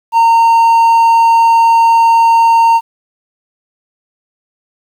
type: tone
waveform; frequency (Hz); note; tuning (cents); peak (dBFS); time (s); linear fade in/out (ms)
triangle; 918; A#5; -27; -3; 0.12-2.81; 50
effects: 7-bit